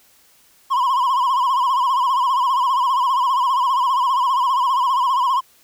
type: tone with vibrato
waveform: triangle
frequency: 1027 Hz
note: C6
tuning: 33 cents flat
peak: -13 dBFS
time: 0.7-5.41 s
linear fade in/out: 20 ms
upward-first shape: sine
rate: 15 Hz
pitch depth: 110 cents each way
effects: white hiss -54 dBFS RMS until 5.63 s